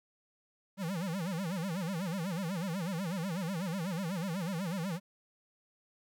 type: tone with vibrato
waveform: square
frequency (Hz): 179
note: F3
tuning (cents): +43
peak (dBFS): -34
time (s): 0.77-5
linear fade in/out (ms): 50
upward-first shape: sine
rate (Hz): 8.1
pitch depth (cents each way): 210
effects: 12-bit